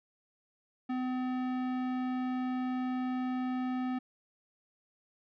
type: tone with tanh clipping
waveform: sine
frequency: 254.3 Hz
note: C4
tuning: 49 cents flat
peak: -33 dBFS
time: 0.89-3.99 s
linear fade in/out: 10 ms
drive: 17 dB
effects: none